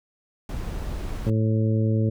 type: noise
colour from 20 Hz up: brown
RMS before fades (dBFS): -30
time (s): 0.49-1.3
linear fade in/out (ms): 2
type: harmonic tone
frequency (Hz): 110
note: A2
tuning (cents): 0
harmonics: 1 / 2 / 3 / 4 / 5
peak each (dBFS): -20 / -26 / -30 / -32 / -34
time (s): 1.26-2.1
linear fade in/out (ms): 10
effects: none